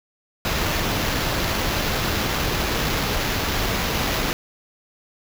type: noise with sample-and-hold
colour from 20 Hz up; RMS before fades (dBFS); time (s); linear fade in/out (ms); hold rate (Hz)
pink; -23; 0.45-4.33; 0; 8820
effects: none